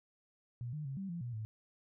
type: tone with pitch steps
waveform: sine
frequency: 120.7 / 151.4 / 135.6 / 193.9 / 171.2 / 121 / 109.2 Hz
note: B2 / D#3 / C#3 / G3 / F3 / B2 / A2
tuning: -39 / -47 / -38 / -19 / -34 / -35 / -13 cents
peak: -38 dBFS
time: 0.61-1.45 s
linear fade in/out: 0 ms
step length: 120 ms
effects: none